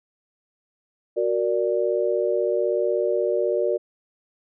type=chord; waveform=sine; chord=Gb augmented; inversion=none; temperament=equal; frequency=370 / 466.2 / 587.3 Hz; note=Gb4 / Bb4 / D5; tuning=0 / 0 / 0 cents; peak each=-24 dBFS; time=1.16-3.78 s; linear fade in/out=20 ms; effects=none